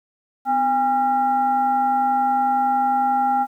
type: tone with frequency modulation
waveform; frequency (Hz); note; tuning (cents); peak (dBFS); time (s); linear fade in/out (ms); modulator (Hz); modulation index
sine; 810; G#5; -43; -16; 0.45-3.47; 50; 557; 0.51
effects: 9-bit